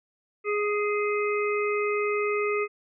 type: harmonic tone with a mistuned harmonic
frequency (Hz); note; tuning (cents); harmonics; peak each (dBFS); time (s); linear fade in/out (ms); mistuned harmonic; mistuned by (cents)
415.3; G#4; 0; 1 / 3 / 5 / 6; -25 / -31 / -33 / -34; 0.44-2.68; 50; 6; +25
effects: none